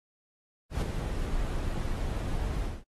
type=noise with ADSR envelope; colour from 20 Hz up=brown; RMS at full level=-24 dBFS; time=0.7-2.84 s; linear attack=120 ms; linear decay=6 ms; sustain=-7 dB; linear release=210 ms; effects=AAC 32 kbps